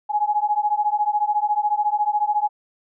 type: beating tone pair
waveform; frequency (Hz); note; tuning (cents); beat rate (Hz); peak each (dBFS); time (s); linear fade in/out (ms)
sine; 830.6 / 844.6; G#5 / G#5; 0 / +29; 14; -21; 0.09-2.49; 20
effects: none